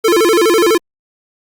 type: tone with vibrato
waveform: square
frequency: 392 Hz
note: G4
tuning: in tune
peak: -9 dBFS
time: 0.04-0.78 s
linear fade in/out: 10 ms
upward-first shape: square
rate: 12 Hz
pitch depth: 220 cents each way
effects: Opus 48 kbps